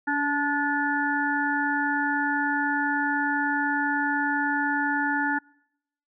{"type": "harmonic tone with a mistuned harmonic", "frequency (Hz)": 290, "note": "D4", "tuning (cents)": -22, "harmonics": [1, 3, 5, 6], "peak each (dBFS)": [-28, -28, -28, -28], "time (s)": [0.07, 5.39], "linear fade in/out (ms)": 10, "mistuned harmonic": 1, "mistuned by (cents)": -24, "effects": ["noise-tail reverb RT60 0.8 s tail -26 dB re dry"]}